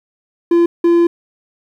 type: tone bursts at uneven times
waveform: triangle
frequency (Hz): 341.7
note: F4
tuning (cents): -38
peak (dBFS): -6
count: 2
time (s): 0.51-0.66 / 0.84-1.07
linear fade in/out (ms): 5
effects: 8-bit